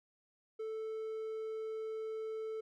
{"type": "tone", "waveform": "triangle", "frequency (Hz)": 440, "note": "A4", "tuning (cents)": 0, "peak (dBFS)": -36, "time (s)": [0.59, 2.61], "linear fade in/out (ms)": 10, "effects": []}